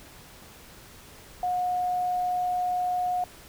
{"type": "tone with quantisation", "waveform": "sine", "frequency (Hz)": 723, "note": "F#5", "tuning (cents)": -40, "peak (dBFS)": -24, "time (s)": [1.43, 3.24], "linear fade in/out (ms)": 2, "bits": 9, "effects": ["pink hiss -49 dBFS RMS until 3.48 s"]}